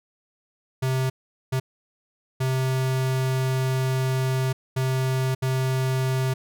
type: tone bursts at uneven times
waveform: square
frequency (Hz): 130.81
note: C3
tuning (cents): 0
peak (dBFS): -22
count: 5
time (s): 0.82-1.1 / 1.52-1.6 / 2.4-4.53 / 4.76-5.35 / 5.42-6.34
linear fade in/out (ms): 10
effects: none